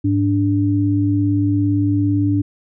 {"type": "tone pair together", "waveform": "sine", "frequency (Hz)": [103.06, 291.5], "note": ["G#2", "D4"], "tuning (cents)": [-13, -13], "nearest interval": "octave + tritone", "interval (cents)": 1800, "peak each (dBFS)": [-17, -16], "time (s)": [0.04, 2.42], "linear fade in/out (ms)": 10, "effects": []}